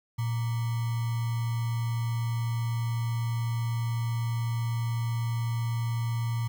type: tone with sample-and-hold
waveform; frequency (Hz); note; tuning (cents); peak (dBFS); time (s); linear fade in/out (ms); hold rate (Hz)
sine; 116; A#2; -8; -26; 0.18-6.48; 10; 1050
effects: none